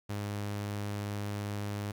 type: tone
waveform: sawtooth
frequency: 102.6 Hz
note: G#2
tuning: 21 cents flat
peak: -30 dBFS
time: 0.09-1.92 s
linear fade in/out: 10 ms
effects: 11-bit